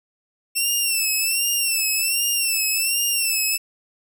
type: tone with vibrato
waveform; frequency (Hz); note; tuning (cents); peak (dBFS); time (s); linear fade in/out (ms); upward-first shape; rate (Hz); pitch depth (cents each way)
10% pulse; 2692; E7; +36; -11; 0.55-3.58; 20; sine; 1.3; 81
effects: none